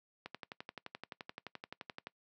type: click train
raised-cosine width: 0.3 ms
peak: -27 dBFS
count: 22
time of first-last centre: 0.26-2.07 s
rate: 11.6 Hz
effects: noise-tail reverb RT60 0.1 s tail -22 dB re dry + high-pass 150 Hz 12 dB/octave